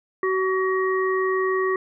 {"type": "harmonic tone", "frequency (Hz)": 377.2, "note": "F#4", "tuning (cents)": 33, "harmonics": [1, 3, 5], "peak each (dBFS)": [-21, -26, -28], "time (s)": [0.23, 1.76], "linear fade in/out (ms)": 2, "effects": []}